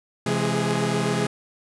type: tone cluster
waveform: sawtooth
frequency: 132.2 / 168.5 / 210.9 / 414 Hz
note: C3 / E3 / G#3 / G#4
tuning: +18 / +38 / +27 / -5 cents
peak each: -23 dBFS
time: 0.26-1.27 s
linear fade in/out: 5 ms
effects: resampled to 24000 Hz + 9-bit